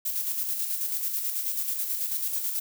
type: noise with tremolo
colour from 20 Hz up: violet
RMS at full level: -28 dBFS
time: 0.05-2.6 s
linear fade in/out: 10 ms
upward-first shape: square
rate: 9.2 Hz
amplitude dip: 40%
effects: none